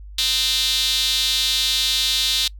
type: tone with high-pass filter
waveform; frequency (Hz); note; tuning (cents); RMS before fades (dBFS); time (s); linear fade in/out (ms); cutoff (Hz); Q
square; 140; C#3; +18; -20; 0.18-2.48; 5; 3700; 4.5
effects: noise-tail reverb RT60 0.1 s tail -25 dB re dry + added 50 Hz sine -35 dBFS peak until 2.59 s